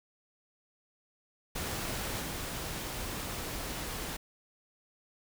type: noise with level steps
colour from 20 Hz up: pink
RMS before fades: -36 / -38 dBFS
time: 1.55-4.17 s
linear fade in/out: 10 ms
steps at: 2.21 s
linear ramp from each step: 10 ms
effects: none